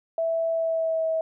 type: tone with pitch glide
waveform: sine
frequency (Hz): 658 to 645.2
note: E5 to E5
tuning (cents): -3 to -37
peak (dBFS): -22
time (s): 0.18-1.21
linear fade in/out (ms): 2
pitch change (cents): -34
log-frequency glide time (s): 0.51-1.05
effects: none